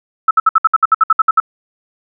sine tone bursts, 1308 Hz, E6, 14 cents flat, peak -5 dBFS, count 13, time 0.28-1.401 s, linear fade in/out 5 ms, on 29 ms, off 62 ms, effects none

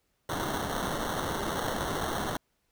blue noise with sample-and-hold, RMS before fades -32 dBFS, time 0.29-2.37 s, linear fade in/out 2 ms, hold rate 2450 Hz, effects pink hiss -75 dBFS RMS until 2.71 s

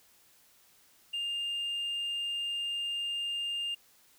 sine tone with tanh clipping, 2808 Hz, F7, 9 cents sharp, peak -32 dBFS, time 1.13-3.75 s, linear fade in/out 10 ms, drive 1 dB, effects white hiss -63 dBFS RMS until 4.18 s

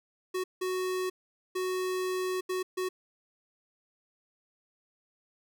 square tone bursts at uneven times, 370 Hz, F#4, in tune, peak -30 dBFS, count 5, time 0.34-0.44 / 0.61-1.1 / 1.55-2.41 / 2.49-2.63 / 2.77-2.89 s, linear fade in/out 10 ms, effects none

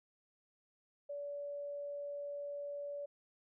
sine tone, 574 Hz, D5, 40 cents flat, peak -40 dBFS, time 1.09-3.06 s, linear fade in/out 10 ms, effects none

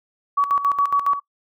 sine tone with tremolo, 1133 Hz, C#6, 37 cents sharp, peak -14 dBFS, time 0.37-1.2 s, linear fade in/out 10 ms, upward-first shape square, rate 7.2 Hz, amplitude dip 70%, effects noise-tail reverb RT60 0.1 s tail -21 dB re dry

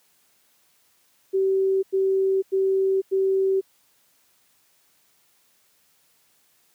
sine tone bursts, 384.5 Hz, G4, 33 cents flat, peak -18 dBFS, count 4, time 1.33-3.612 s, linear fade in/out 20 ms, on 500 ms, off 94 ms, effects white hiss -63 dBFS RMS until 6.74 s + high-pass 80 Hz 12 dB/octave

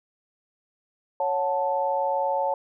sine chord, F# minor, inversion second, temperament equal with one note detuned, 554.4 / 732.3 / 880 Hz, C#5 / F#5 / A5, 0 / -18 / 0 cents, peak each -26 / -30 / -25 dBFS, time 1.2-2.54 s, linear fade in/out 2 ms, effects none

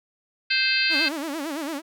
harmonic tone, 522 Hz, C5, 4 cents flat, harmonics 3 / 4 / 5 / 6 / 7 / 8 / 9, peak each -26 / -29 / -24 / -32 / -33 / -26 / -27 dBFS, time 0.5-1.09 s, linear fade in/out 10 ms
sawtooth tone with vibrato, 302.1 Hz, D4, 49 cents sharp, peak -24 dBFS, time 0.89-1.82 s, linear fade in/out 50 ms, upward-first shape sine, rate 8.9 Hz, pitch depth 170 cents each way
effects none

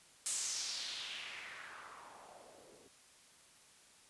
blue noise with low-pass filter sweep, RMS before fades -45 dBFS, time 0.26-2.88 s, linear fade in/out 0 ms, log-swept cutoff 8600 to 380 Hz, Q 2.6, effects white hiss -63 dBFS RMS until 4.09 s + resampled to 24000 Hz

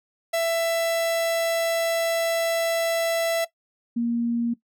45% pulse / sine tone pair in turn, 665 / 235.1 Hz, E5 / A#3, +15 / +15 cents, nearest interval octave + tritone, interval 1800 cents, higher first, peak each -21 dBFS, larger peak neither, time 0.33-3.45 / 3.96-4.54 s, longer first, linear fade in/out 10 ms, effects noise-tail reverb RT60 0.1 s tail -17 dB re dry

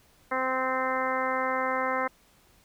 harmonic tone, 259.8 Hz, C4, 12 cents flat, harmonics 1 / 2 / 3 / 4 / 5 / 6 / 7 / 8, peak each -37 / -31 / -34 / -31 / -33 / -37 / -36 / -36 dBFS, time 0.31-2.08 s, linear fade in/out 10 ms, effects pink hiss -61 dBFS RMS until 2.64 s

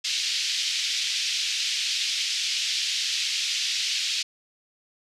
white band-pass noise, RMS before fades -27 dBFS, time 0.04-4.23 s, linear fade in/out 10 ms, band 2500 to 5400 Hz, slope 24 dB/octave, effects resampled to 32000 Hz

